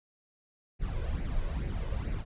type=noise with flanger; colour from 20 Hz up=brown; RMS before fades=-32 dBFS; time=0.79-2.25 s; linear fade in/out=50 ms; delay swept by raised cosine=0.43 to 2.03 ms; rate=2.3 Hz; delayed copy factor=+0.65; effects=resampled to 8000 Hz